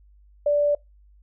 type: tone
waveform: sine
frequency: 584 Hz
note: D5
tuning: 10 cents flat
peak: -17 dBFS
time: 0.46-0.75 s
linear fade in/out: 5 ms
effects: noise-tail reverb RT60 0.2 s tail -25 dB re dry + added 50 Hz sine -51 dBFS peak until 1.22 s